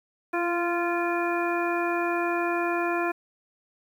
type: harmonic tone with a mistuned harmonic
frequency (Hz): 346.5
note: F4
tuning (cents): -14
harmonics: 1 / 2 / 3 / 4 / 5 / 7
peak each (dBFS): -27 / -30 / -32 / -33 / -34 / -35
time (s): 0.33-3.12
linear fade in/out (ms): 10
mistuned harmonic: 1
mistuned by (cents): -19
effects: 9-bit